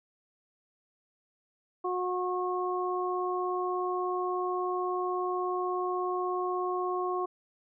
harmonic tone, 363.3 Hz, F#4, 32 cents flat, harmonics 1 / 2 / 3, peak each -31 / -35 / -33 dBFS, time 1.84-7.26 s, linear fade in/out 10 ms, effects none

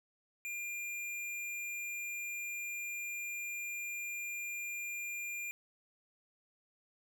square tone, 2400 Hz, D7, 37 cents sharp, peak -39 dBFS, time 0.45-5.51 s, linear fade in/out 0 ms, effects none

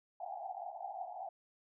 white band-pass noise, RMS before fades -44 dBFS, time 0.2-1.29 s, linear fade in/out 5 ms, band 690 to 800 Hz, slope 96 dB/octave, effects none

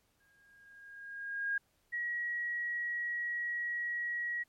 sine tone with exponential growth, 1627 Hz, G#6, 36 cents flat, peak -29 dBFS, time 0.2-1.58 s, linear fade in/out 5 ms, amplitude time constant 300 ms
sine tone, 1910 Hz, A#6, 42 cents sharp, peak -33 dBFS, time 1.92-4.44 s, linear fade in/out 20 ms
effects pink hiss -74 dBFS RMS until 4.48 s + MP3 64 kbps

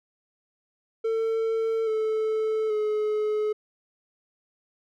triangle tone with pitch steps, 448.9 / 437.1 / 425.7 Hz, A4 / A4 / G#4, +35 / -11 / +43 cents, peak -21 dBFS, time 1.04-3.53 s, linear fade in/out 10 ms, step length 830 ms, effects none

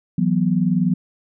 sine chord, E suspended second, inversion none, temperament equal with one note detuned, 164.81 / 185 / 244.7 Hz, E3 / F#3 / B3, 0 / 0 / -16 cents, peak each -20 / -18 / -22 dBFS, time 0.18-0.94 s, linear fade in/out 5 ms, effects none

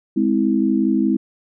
sine chord, Ab augmented, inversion none, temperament just, 207.7 / 259.6 / 324.5 Hz, Ab3 / C4 / E4, 0 / -13 / -27 cents, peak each -19 dBFS, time 0.16-1.17 s, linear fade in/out 10 ms, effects none

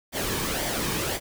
pink noise with flanger, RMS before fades -28 dBFS, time 0.12-1.2 s, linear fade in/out 50 ms, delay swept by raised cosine 0.74 to 1.5 ms, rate 1.9 Hz, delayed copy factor -0.5, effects none

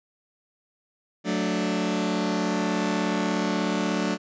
sawtooth chord, D major, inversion first, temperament just, 183.54 / 220.2 / 293.7 Hz, F#3 / A3 / D4, -14 / +2 / 0 cents, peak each -24 dBFS, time 1.24-4.18 s, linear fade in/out 50 ms, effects resampled to 16000 Hz

